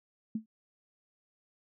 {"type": "tone with exponential decay", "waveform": "sine", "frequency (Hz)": 220, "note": "A3", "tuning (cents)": 0, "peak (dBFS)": -27, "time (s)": [0.35, 0.46], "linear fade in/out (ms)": 5, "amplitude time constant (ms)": 22, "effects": []}